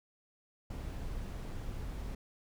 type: noise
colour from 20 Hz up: brown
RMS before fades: -40 dBFS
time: 0.7-2.15 s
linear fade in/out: 5 ms
effects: none